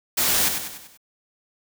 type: noise with echo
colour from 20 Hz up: white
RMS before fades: -21 dBFS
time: 0.17-0.49 s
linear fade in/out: 10 ms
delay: 97 ms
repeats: 5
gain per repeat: -6 dB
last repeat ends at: 0.975 s
effects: none